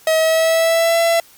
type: tone with pitch glide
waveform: 45% pulse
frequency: 638 to 670.9 Hz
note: D#5 to E5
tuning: +43 to +30 cents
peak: -12 dBFS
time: 0.07-1.2 s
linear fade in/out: 2 ms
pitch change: +87 cents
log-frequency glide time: 0.17-0.99 s
effects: white hiss -47 dBFS RMS until 1.37 s + MP3 96 kbps